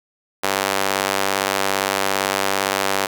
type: tone with high-pass filter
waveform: sawtooth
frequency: 97.6 Hz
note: G2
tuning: 7 cents flat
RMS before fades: -21 dBFS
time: 0.43-3.07 s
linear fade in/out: 10 ms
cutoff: 590 Hz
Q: 0.71
effects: none